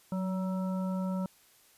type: harmonic tone with a mistuned harmonic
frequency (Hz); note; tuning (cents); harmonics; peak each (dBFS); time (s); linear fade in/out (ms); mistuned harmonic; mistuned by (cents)
189; F#3; +37; 1 / 3 / 5 / 7; -30 / -40 / -44 / -47; 0.12-1.26; 2; 1; -32
effects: white hiss -62 dBFS RMS until 1.77 s + resampled to 32000 Hz